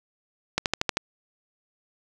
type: click train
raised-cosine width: 0.2 ms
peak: -5 dBFS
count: 6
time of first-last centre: 0.58-0.971 s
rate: 12.8 Hz
effects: none